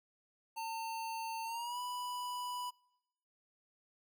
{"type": "tone with pitch glide", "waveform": "square", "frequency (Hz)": [900, 987.1], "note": ["A5", "B5"], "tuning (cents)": [39, -1], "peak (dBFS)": -39, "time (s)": [0.56, 2.71], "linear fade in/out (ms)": 20, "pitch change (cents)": 160, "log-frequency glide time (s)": [1.44, 1.79], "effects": ["noise-tail reverb RT60 0.9 s tail -25 dB re dry"]}